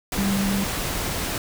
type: tone in noise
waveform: sine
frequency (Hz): 196.8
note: G3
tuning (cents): +7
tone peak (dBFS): -21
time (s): 0.18-0.64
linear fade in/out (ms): 2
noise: pink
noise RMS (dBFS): -27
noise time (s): 0.12-1.38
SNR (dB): +3
effects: none